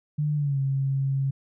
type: tone with pitch glide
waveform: sine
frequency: 149.3 to 136.12 Hz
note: D3 to C#3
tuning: +29 to -31 cents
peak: -22 dBFS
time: 0.18-1.31 s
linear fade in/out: 10 ms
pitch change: -160 cents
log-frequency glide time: 0.35-0.59 s
effects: none